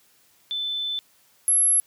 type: tone pair in turn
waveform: sine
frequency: 3520 / 11143 Hz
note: A7 / F9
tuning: 0 / -5 cents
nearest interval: octave + minor sixth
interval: 1995 cents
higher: second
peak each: -25 / -16 dBFS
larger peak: second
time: 0.51-0.99 / 1.48-1.8 s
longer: first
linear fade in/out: 0 ms
effects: white hiss -60 dBFS RMS until 1.86 s + high-pass 60 Hz 12 dB/octave